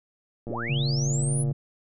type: click train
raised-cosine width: 2 ms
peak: -23 dBFS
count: 122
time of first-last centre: 0.47-1.513 s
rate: 116 Hz
type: linear sweep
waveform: sine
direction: up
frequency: 30.87 to 10390 Hz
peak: -30 dBFS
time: 0.48-1.44 s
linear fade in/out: 20 ms
type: tone with pitch glide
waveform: sine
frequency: 138.59 to 140.04 Hz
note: C#3 to C#3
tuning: 0 to +18 cents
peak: -23 dBFS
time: 0.69-1.53 s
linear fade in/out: 10 ms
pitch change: +18 cents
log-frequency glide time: 0.85-1.05 s
effects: none